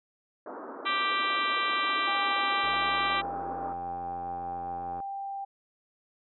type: band-pass noise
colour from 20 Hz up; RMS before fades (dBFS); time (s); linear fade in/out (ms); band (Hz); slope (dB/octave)
pink; -41; 0.46-3.73; 2; 260 to 1400; 48
type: harmonic tone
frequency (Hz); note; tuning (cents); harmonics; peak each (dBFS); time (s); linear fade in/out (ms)
392; G4; 0; 3 / 4 / 5 / 6 / 7 / 8 / 9 / 10; -28 / -36 / -35 / -34 / -40 / -36 / -41 / -38; 0.85-3.22; 20
type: tone with pitch glide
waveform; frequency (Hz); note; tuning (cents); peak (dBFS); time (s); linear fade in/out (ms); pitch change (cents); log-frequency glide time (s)
sine; 803 to 789.7; G5 to G5; +41 to +13; -33; 2.07-5.45; 10; -28; 2.97-3.57
type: click train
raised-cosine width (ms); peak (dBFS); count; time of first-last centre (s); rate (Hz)
1; -29; 207; 2.64-5.002; 87.2
effects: none